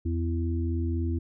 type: harmonic tone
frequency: 83.8 Hz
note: E2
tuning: 29 cents sharp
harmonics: 1 / 3 / 4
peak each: -26 / -34 / -34 dBFS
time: 0.05-1.19 s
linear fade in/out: 10 ms
effects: none

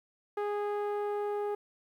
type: tone with low-pass filter sweep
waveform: sawtooth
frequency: 412.7 Hz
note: G#4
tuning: 11 cents flat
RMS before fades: -33 dBFS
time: 0.37-1.55 s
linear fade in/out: 5 ms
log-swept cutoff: 1300 to 840 Hz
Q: 0.88
effects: 11-bit

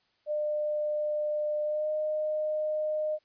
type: tone with pitch glide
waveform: sine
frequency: 601 to 613.3 Hz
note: D5 to D#5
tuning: +40 to -25 cents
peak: -27 dBFS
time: 0.26-3.19 s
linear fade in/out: 50 ms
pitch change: +35 cents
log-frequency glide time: 1.64-1.9 s
effects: white hiss -71 dBFS RMS until 3.24 s + resampled to 11025 Hz

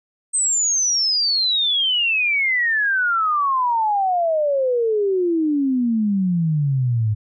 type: exponential sweep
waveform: sine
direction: down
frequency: 8372 to 103.83 Hz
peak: -16 dBFS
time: 0.33-7.15 s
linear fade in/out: 20 ms
effects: none

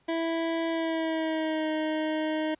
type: tone with pitch glide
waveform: 25% pulse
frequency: 329.5 to 311.4 Hz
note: E4 to D#4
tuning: -1 to +2 cents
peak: -23 dBFS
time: 0.08-2.55 s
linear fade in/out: 10 ms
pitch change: -97 cents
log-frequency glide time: 0.69-1.7 s
effects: pink hiss -67 dBFS RMS until 2.59 s + resampled to 8000 Hz

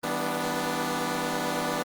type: chord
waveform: 10% pulse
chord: E minor seventh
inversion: none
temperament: equal with one note detuned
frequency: 161.61 / 196 / 246.9 / 293.7 Hz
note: E3 / G3 / B3 / D4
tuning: -34 / 0 / 0 / 0 cents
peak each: -26 / -28 / -22 / -24 dBFS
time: 0.03-1.83 s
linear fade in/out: 10 ms
effects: Opus 24 kbps

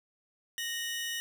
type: tone pair together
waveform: sawtooth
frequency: 1859 / 2951 Hz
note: A#6 / F#7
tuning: -5 / -5 cents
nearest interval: minor sixth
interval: 800 cents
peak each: -33 / -33 dBFS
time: 0.58-1.2 s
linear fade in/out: 0 ms
effects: none

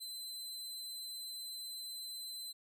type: tone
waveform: sawtooth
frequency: 4054 Hz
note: B7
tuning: 45 cents sharp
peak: -40 dBFS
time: 0-2.53 s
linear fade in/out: 20 ms
effects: none

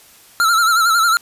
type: tone with vibrato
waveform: square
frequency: 1354 Hz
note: E6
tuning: 46 cents sharp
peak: -12 dBFS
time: 0.4-1.17 s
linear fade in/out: 0 ms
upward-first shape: sine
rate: 11 Hz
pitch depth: 76 cents each way
effects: white hiss -46 dBFS RMS until 1.21 s + resampled to 32000 Hz

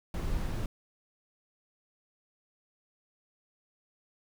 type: noise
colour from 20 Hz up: brown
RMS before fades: -32 dBFS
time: 0.14-0.66 s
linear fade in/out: 2 ms
effects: none

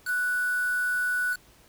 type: tone with quantisation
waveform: sine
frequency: 1480 Hz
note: F#6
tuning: in tune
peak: -24 dBFS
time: 0.05-1.37 s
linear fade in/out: 50 ms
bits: 6
effects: pink hiss -57 dBFS RMS until 1.68 s

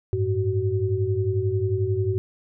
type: tone cluster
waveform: sine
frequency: 96.7 / 107.9 / 376.4 Hz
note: G2 / A2 / F#4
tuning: -23 / -33 / +30 cents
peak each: -25 dBFS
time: 0.13-2.18 s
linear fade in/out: 0 ms
effects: none

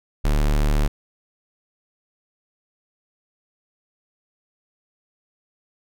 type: tone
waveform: square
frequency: 37 Hz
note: D1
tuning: 14 cents sharp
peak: -17 dBFS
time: 0.24-0.88 s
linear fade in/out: 10 ms
effects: none

